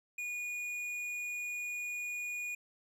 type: tone with tanh clipping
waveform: sine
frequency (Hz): 2450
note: D#7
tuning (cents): -27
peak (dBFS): -38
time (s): 0.18-2.55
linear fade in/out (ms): 5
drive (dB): 10
effects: none